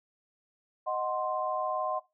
sine chord, C diminished, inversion first, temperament equal, 622.3 / 740 / 1046.5 Hz, Eb5 / Gb5 / C6, 0 / 0 / 0 cents, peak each -33 dBFS, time 0.86-2 s, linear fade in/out 20 ms, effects noise-tail reverb RT60 0.2 s tail -17 dB re dry

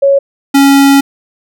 sine / square tone pair in turn, 554.4 / 277.2 Hz, C#5 / C#4, 0 / 0 cents, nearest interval octave, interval 1200 cents, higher first, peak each -4 dBFS, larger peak neither, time 0.02-0.19 / 0.54-1.01 s, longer second, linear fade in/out 10 ms, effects none

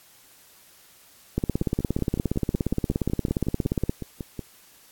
two click trains, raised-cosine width 3 ms, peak -18 / -10 dBFS, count 16 / 44, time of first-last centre 1.62-4.393 / 1.38-3.895 s, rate 5.41 / 17.1 Hz, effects white hiss -54 dBFS RMS until 4.91 s + AAC 64 kbps

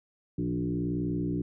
sine tone with frequency modulation, 229.3 Hz, A#3, 28 cents flat, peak -27 dBFS, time 0.38-1.42 s, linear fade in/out 5 ms, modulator 61.2 Hz, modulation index 2, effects none

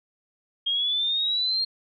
sine exponential sweep, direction up, 3226 to 4241 Hz, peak -22 dBFS, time 0.66-1.65 s, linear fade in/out 10 ms, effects none

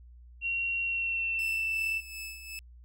sine tone with pitch glide, 2743 to 2653 Hz, F7 to E7, -32 to +10 cents, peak -28 dBFS, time 0.41-2.02 s, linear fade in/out 50 ms, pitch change -58 cents, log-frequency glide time 0.83-1.76 s
sawtooth tone with tremolo, 2614 Hz, E7, 15 cents flat, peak -34 dBFS, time 1.39-2.59 s, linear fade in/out 0 ms, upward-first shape sine, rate 2.7 Hz, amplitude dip 60%
effects added 60 Hz sine -49 dBFS peak until 2.84 s

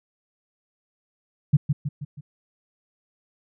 sine tone with echo, 144.6 Hz, D3, 27 cents flat, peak -11 dBFS, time 1.53-1.57 s, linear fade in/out 10 ms, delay 160 ms, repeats 4, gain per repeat -6 dB, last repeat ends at 2.21 s, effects none

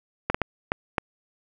clicks, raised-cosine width 0.5 ms, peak -7 dBFS, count 5, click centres 0.3 / 0.345 / 0.417 / 0.719 / 0.982 s, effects none

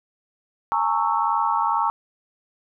sine chord, A# half-diminished seventh, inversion third, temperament equal with one note detuned, 830.6 / 912.6 / 1108.7 / 1318.5 Hz, G#5 / A#5 / C#6 / E6, 0 / -37 / 0 / 0 cents, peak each -26 / -22 / -24 / -27 dBFS, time 0.72-1.9 s, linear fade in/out 0 ms, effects none

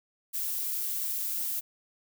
violet noise, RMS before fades -32 dBFS, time 0.33-1.61 s, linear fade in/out 20 ms, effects none

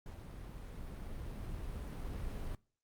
brown noise with level ramp, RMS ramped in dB -47 to -40 dBFS, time 0.06-2.55 s, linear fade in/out 2 ms, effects noise-tail reverb RT60 0.4 s tail -24 dB re dry + Opus 48 kbps

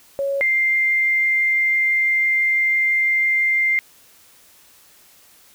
sine tone pair in turn, 554.4 / 2098 Hz, C#5 / C7, 0 / +4 cents, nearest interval octave + major seventh, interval 2304 cents, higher second, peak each -19 / -15 dBFS, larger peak second, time 0.19-0.41 / 0.41-3.79 s, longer second, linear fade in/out 0 ms, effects white hiss -51 dBFS RMS until 5.54 s

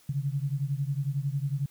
sine beating tone pair, 135.9 / 146.9 Hz, C#3 / D3, -34 / +1 cents, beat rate 11 Hz, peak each -29 / -31 dBFS, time 0.09-1.66 s, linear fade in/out 5 ms, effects white hiss -60 dBFS RMS until 1.7 s

